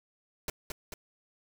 pink noise with echo, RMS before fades -34 dBFS, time 0.48-0.5 s, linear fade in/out 2 ms, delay 220 ms, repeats 2, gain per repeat -4 dB, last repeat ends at 0.94 s, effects none

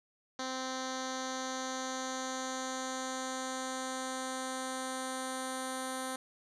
10% pulse tone with low-pass filter sweep, 260 Hz, C4, 11 cents flat, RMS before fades -38 dBFS, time 0.39-6.16 s, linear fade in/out 2 ms, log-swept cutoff 5500 to 9800 Hz, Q 3, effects none

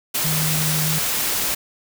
sine tone in noise, 155.56 Hz, D#3, in tune, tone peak -22 dBFS, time 0.24-0.99 s, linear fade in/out 10 ms, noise white, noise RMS -22 dBFS, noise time 0.14-1.55 s, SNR -3 dB, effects none

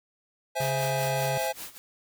square chord, C augmented, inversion none, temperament equal, 523.3 / 659.3 / 830.6 Hz, C5 / E5 / G#5, 0 / 0 / 0 cents, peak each -32 dBFS, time 0.55-1.53 s, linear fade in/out 20 ms
square tone, 138.59 Hz, C#3, in tune, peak -31 dBFS, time 0.6-1.38 s, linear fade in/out 5 ms
white noise with tremolo, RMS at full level -38 dBFS, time 0.6-1.78 s, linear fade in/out 0 ms, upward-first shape sine, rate 5.1 Hz, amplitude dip 85%
effects none

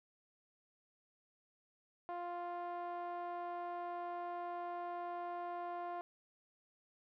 5% pulse tone with low-pass filter, 349.9 Hz, F4, 3 cents sharp, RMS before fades -43 dBFS, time 2.09-6.01 s, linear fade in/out 0 ms, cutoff 820 Hz, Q 3, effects none

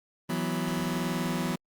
sawtooth chord, E suspended second, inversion none, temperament just, 164.81 / 185.42 / 247.2 Hz, E3 / F#3 / B3, 0 / +4 / +2 cents, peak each -28 dBFS, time 0.29-1.56 s, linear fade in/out 10 ms, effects Opus 32 kbps

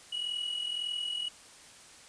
triangle tone with amplitude modulation, 2919 Hz, F#7, 24 cents flat, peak -28 dBFS, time 0.12-1.29 s, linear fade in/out 10 ms, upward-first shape sine, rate 41.8 Hz, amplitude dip 60%, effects white hiss -53 dBFS RMS until 2.08 s + resampled to 22050 Hz

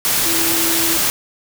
sine tone in noise, 330.6 Hz, E4, 5 cents sharp, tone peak -23 dBFS, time 0.26-0.97 s, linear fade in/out 0 ms, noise white, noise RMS -17 dBFS, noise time 0.05-1.1 s, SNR -9 dB, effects none

